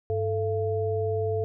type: tone cluster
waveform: sine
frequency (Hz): 99.5 / 440.3 / 681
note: G2 / A4 / F5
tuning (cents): +26 / +1 / -44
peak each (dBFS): -29 / -26 / -34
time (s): 0.1-1.44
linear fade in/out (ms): 0
effects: none